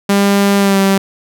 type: tone with pitch glide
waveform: sawtooth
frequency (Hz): 199.8 to 194.9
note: G3 to G3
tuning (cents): +33 to -10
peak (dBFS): -5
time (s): 0.09-0.98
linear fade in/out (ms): 5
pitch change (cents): -43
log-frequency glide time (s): 0.58-0.78
effects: none